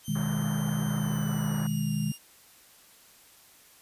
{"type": "tone with pitch glide", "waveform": "10% pulse", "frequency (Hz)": [3117, 2809], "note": ["G7", "F7"], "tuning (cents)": [-11, 9], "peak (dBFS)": -33, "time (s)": [0.03, 2.19], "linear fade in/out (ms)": 50, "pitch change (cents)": -180, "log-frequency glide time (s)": [0.88, 1.9]}
{"type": "chord", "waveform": "sine", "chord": "G# minor", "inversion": "first", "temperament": "just", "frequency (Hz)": [124.59, 155.74, 207.7], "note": ["B2", "D#3", "G#3"], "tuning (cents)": [16, 2, 0], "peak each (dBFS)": [-34, -29, -30], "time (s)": [0.08, 2.12], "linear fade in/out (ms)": 5}
{"type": "low-pass noise", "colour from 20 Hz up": "white", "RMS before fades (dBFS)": -41, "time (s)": [0.15, 1.67], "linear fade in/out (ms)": 5, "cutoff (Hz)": 1700, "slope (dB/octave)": 48}
{"effects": ["white hiss -56 dBFS RMS until 3.81 s", "resampled to 32000 Hz"]}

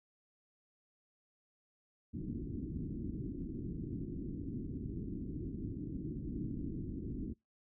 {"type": "low-pass noise", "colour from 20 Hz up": "white", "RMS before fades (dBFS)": -41, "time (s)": [2.13, 7.34], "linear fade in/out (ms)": 20, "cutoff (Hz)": 330, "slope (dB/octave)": 48, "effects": ["noise-tail reverb RT60 0.2 s tail -26 dB re dry"]}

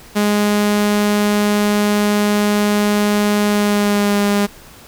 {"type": "tone with pitch glide", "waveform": "sawtooth", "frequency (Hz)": [207.3, 203.5], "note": ["G#3", "G#3"], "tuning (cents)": [-3, -35], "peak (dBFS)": -9, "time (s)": [0.15, 4.47], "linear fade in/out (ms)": 20, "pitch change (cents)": -32, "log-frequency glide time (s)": [3.48, 4.19], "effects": ["pink hiss -41 dBFS RMS until 4.87 s"]}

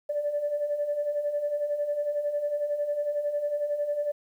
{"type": "beating tone pair", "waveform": "sine", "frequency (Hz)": [577, 588], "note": ["D5", "D5"], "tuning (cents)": [-31, 2], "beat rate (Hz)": 11, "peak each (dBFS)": [-33, -26], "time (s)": [0.09, 4.12], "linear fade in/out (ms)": 10, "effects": ["tanh soft clip ceiling -19 dBFS", "10-bit"]}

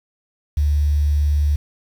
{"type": "tone with quantisation", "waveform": "sine", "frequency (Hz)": 73.5, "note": "D2", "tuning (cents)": 2, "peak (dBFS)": -14, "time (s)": [0.57, 1.56], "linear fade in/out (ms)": 5, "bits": 7, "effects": []}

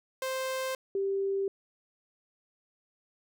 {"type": "tone pair in turn", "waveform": ["sawtooth", "sine"], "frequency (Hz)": [523.3, 392], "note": ["C5", "G4"], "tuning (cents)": [0, 0], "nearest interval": "perfect fourth", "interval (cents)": 500, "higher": "first", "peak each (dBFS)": -27, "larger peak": "neither", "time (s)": [[0.22, 0.75], [0.95, 1.48]], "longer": "neither", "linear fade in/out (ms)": 2, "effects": []}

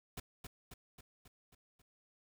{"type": "noise with echo", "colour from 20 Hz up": "pink", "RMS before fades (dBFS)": -44, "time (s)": [0.17, 0.2], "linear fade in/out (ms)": 5, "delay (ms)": 270, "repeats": 6, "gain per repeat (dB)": -4, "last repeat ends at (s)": 1.82, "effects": []}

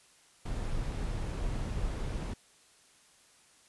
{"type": "noise", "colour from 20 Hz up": "brown", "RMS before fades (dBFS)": -34, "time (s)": [0.45, 2.34], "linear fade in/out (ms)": 10, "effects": ["white hiss -62 dBFS RMS until 3.68 s", "resampled to 24000 Hz"]}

